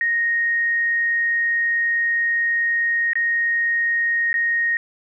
sine tone with dropouts, 1864.7 Hz, A#6, in tune, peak -17 dBFS, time 0.01-4.77 s, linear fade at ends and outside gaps 1 ms, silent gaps 3.133-3.155 / 4.329-4.341 s, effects none

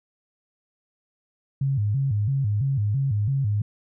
sine tone with vibrato, 119.2 Hz, A#2, 39 cents sharp, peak -20 dBFS, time 1.61-3.62 s, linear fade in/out 5 ms, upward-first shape square, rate 3 Hz, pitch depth 240 cents each way, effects none

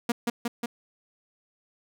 sawtooth tone with echo, 236.8 Hz, A#3, 27 cents sharp, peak -18 dBFS, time 0.09-0.12 s, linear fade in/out 5 ms, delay 180 ms, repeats 3, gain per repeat -2 dB, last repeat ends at 0.66 s, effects none

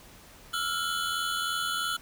square tone cluster, 1334 / 1417 / 3025 / 3407 Hz, E6 / F6 / F#7 / G#7, +20 / +25 / +38 / +44 cents, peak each -34 / -33 / -36 / -37 dBFS, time 0.53-1.97 s, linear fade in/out 10 ms, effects pink hiss -52 dBFS RMS until 2.01 s

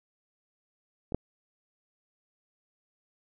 clicks, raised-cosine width 2 ms, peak -26 / -12 dBFS, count 2, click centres 1.122 / 1.146 s, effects none

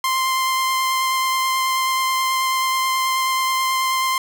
sawtooth tone with vibrato, 1046.5 Hz, C6, in tune, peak -14 dBFS, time 0.04-4.18 s, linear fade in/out 2 ms, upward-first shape sine, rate 9.3 Hz, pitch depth 10 cents each way, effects none

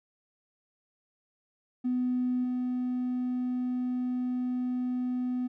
triangle tone with level steps, 250 Hz, B3, 21 cents sharp, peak -22 / -25 dBFS, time 1.84-5.48 s, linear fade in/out 20 ms, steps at 2.44 s, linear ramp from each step 5 ms, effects tanh soft clip ceiling -23 dBFS

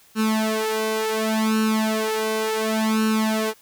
sawtooth tone with flanger, 218.9 Hz, A3, 9 cents flat, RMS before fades -22 dBFS, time 0.15-3.54 s, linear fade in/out 50 ms, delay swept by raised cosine 0.72 to 2.62 ms, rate 0.69 Hz, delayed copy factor +0.95, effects white hiss -54 dBFS RMS until 3.61 s

